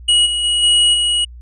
square tone with level steps, 2907 Hz, F#7, 31 cents flat, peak -10 / -17 / -14 / -10 / -14 dBFS, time 0.08-1.25 s, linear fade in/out 10 ms, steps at 0.25 / 0.43 / 0.62 / 0.93 s, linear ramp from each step 20 ms, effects added 60 Hz sine -33 dBFS peak until 1.41 s + resampled to 24000 Hz

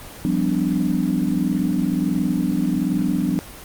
sine chord, G dominant seventh, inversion third, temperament equal with one note detuned, 174.61 / 196 / 252.9 / 293.7 Hz, F3 / G3 / B3 / D4, 0 / 0 / +41 / 0 cents, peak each -23 dBFS, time 0.25-3.39 s, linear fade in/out 0 ms, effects pink hiss -38 dBFS RMS until 3.64 s + Opus 24 kbps

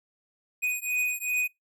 square beating tone pair, 2487 / 2489.6 Hz, D#7 / D#7, -1 / 0 cents, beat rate 2.6 Hz, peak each -30 dBFS, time 0.62-1.48 s, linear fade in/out 20 ms, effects noise-tail reverb RT60 0.2 s tail -26 dB re dry

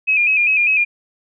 sine tone with vibrato, 2484 Hz, D#7, 3 cents flat, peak -12 dBFS, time 0.07-0.85 s, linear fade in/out 20 ms, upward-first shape square, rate 5 Hz, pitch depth 51 cents each way, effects none

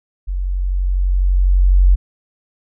sine tone with level ramp, 46 Hz, F#1, 9 cents flat, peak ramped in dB -18 to -6 dBFS, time 0.27-1.96 s, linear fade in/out 20 ms, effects none

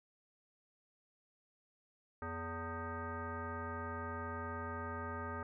sine tone with frequency modulation, 575 Hz, D5, 37 cents flat, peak -39 dBFS, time 2.22-5.43 s, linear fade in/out 2 ms, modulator 331 Hz, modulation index 3, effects none

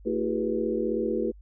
sine tone cluster, 224.9 / 327.9 / 370.4 / 406.1 / 487.9 Hz, A3 / E4 / F#4 / G#4 / B4, +38 / -9 / +2 / -39 / -21 cents, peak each -31 dBFS, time 0.05-1.32 s, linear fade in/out 20 ms, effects added 50 Hz sine -46 dBFS peak until 1.41 s

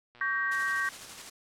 click train, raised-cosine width 0.3 ms, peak -38 dBFS, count 78, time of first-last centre 0.15-0.786 s, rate 121 Hz
sine chord, G diminished, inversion second, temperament just, 1128.9 / 1568 / 1881.6 Hz, Db6 / G6 / Bb6, +31 / 0 / +16 cents, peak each -34 / -30 / -31 dBFS, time 0.21-0.89 s, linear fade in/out 2 ms
white noise with tremolo, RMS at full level -42 dBFS, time 0.51-1.3 s, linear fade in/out 10 ms, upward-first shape square, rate 12 Hz, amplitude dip 30%
effects low-pass 9000 Hz 12 dB/octave

